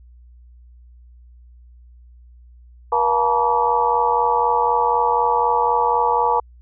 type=tone cluster; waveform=sine; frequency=479 / 697 / 869 / 953 / 1152 Hz; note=A#4 / F5 / A5 / A#5 / D6; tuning=+47 / -4 / -22 / +38 / -34 cents; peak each=-22 / -28 / -19 / -19 / -24 dBFS; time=2.92-6.4 s; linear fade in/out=5 ms; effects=added 60 Hz sine -43 dBFS peak until 6.61 s